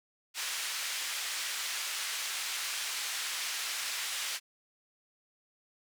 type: band-pass noise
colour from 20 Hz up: pink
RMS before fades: -36 dBFS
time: 0.34-4.4 s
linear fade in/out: 50 ms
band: 1900 to 10000 Hz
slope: 12 dB/octave
effects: none